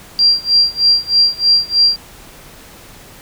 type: tone with tremolo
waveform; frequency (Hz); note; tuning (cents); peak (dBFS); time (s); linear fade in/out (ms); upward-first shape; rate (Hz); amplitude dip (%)
sine; 4747; D8; +18; -6; 0.19-1.96; 0; sine; 3.2; 95
effects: pink hiss -39 dBFS RMS until 3.21 s